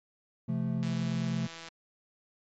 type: chord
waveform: triangle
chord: F major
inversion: second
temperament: equal with one note detuned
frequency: 130.81 / 171.42 / 220 Hz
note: C3 / F3 / A3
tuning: 0 / -32 / 0 cents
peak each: -31 dBFS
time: 0.48-1.47 s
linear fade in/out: 10 ms
type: click train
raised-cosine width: 0.2 ms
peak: -27 dBFS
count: 142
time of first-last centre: 0.83-1.685 s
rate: 165 Hz
effects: MP3 48 kbps